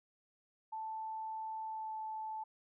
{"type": "tone with pitch glide", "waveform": "sine", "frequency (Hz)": [880, 873.4], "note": ["A5", "A5"], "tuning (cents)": [0, -13], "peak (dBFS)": -39, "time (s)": [0.72, 2.44], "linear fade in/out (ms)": 10, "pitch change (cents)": -13, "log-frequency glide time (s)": [1.65, 1.94], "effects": []}